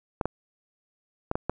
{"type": "clicks", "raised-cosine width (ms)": 1, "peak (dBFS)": -12, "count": 5, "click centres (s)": [0.212, 0.256, 1.314, 1.355, 1.496], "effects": []}